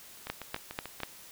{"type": "two click trains", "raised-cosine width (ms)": 0.3, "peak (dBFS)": [-16, -23], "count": [4, 6], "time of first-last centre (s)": [[0.3, 1.033], [0.27, 1.003]], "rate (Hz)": [4.09, 6.82], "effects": ["white hiss -51 dBFS RMS until 1.31 s"]}